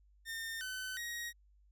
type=tone with pitch steps; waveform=sawtooth; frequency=1818 / 1517 / 1888 Hz; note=A#6 / F#6 / A#6; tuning=-44 / +43 / +22 cents; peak=-36 dBFS; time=0.25-1.33 s; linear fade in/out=50 ms; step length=360 ms; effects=added 50 Hz sine -63 dBFS peak until 1.71 s